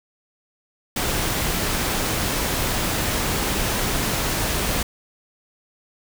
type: noise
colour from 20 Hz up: pink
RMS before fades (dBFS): -23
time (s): 0.96-4.83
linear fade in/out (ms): 5
effects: none